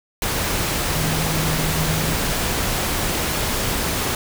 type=tone in noise; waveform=sine; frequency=157.8 Hz; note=D#3; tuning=25 cents sharp; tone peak=-23 dBFS; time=0.95-2.14 s; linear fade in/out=2 ms; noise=pink; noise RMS=-22 dBFS; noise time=0.22-4.15 s; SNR=-4 dB; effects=none